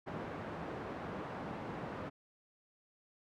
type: band-pass noise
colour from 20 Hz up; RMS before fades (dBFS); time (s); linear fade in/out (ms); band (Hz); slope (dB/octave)
pink; -43; 0.06-2.1; 20; 140 to 1300; 12
effects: none